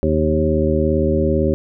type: harmonic tone with a mistuned harmonic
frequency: 77.78 Hz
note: D#2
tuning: in tune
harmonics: 1 / 2 / 3 / 4 / 5 / 7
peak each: -20 / -23 / -21 / -23 / -20 / -21 dBFS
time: 0.03-1.54 s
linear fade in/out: 0 ms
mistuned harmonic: 1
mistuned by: +29 cents
effects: none